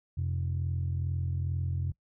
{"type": "tone pair together", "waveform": "sine", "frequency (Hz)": [88.4, 130.7], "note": ["F2", "C3"], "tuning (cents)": [22, -1], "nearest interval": "perfect fifth", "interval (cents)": 677, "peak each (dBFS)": [-29, -32], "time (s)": [0.17, 1.92], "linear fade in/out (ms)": 10, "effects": ["noise-tail reverb RT60 0.1 s tail -22 dB re dry", "tanh soft clip ceiling -23 dBFS"]}